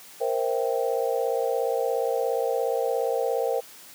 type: chord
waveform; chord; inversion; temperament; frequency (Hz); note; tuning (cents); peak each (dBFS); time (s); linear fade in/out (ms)
sine; C dominant seventh; third; equal; 466.2 / 523.3 / 659.3 / 784; Bb4 / C5 / E5 / G5; 0 / 0 / 0 / 0; -26 / -27 / -32 / -31; 0.2-3.61; 20
effects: white hiss -47 dBFS RMS until 3.94 s + high-pass 150 Hz 12 dB/octave